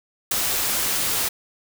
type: noise with ADSR envelope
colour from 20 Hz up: white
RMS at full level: -18 dBFS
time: 0.31-1.29 s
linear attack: 7 ms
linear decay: 6 ms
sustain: -5 dB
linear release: 12 ms
effects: none